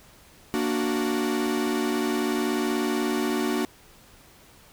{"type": "chord", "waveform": "45% pulse", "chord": "Bb augmented", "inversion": "none", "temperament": "equal", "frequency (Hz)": [233.1, 293.7, 370], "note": ["Bb3", "D4", "F#4"], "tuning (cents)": [0, 0, 0], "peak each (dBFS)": -28, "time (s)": [0.54, 3.65], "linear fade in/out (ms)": 0, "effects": ["pink hiss -53 dBFS RMS until 4.72 s"]}